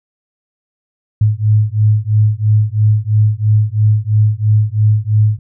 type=beating tone pair; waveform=sine; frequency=105.4 / 108.4 Hz; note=G#2 / A2; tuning=+26 / -25 cents; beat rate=3 Hz; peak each=-12 dBFS; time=1.21-5.39 s; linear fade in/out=5 ms; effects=none